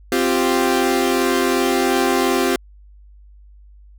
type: chord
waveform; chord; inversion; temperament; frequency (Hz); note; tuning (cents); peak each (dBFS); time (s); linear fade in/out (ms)
sawtooth; C suspended fourth; none; equal; 261.6 / 349.2 / 392; C4 / F4 / G4; 0 / 0 / 0; -16; 0.12-2.56; 2
effects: added 50 Hz sine -42 dBFS peak until 3.98 s